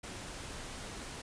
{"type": "noise", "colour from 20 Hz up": "pink", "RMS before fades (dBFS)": -44, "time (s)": [0.03, 1.22], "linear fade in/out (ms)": 10, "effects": ["resampled to 22050 Hz"]}